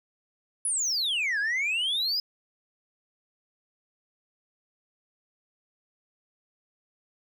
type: exponential two-way sweep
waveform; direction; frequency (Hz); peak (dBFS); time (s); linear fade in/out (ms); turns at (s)
sine; down then up; 10530 to 1600 to 5100; -22; 0.65-2.2; 2; 1.39
effects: tanh soft clip ceiling -24 dBFS